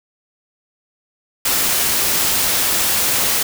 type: noise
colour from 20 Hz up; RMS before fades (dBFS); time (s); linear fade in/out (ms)
white; -17; 1.45-3.43; 5
effects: none